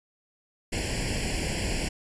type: noise with comb filter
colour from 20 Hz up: pink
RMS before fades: -29 dBFS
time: 0.72-1.89 s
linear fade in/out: 10 ms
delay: 0.4 ms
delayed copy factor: +0.95
effects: resampled to 22050 Hz